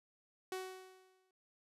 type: tone with exponential decay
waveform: sawtooth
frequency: 374.1 Hz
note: F#4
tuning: 19 cents sharp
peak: -34 dBFS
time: 0.52-1.31 s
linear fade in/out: 2 ms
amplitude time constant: 170 ms
effects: resampled to 32000 Hz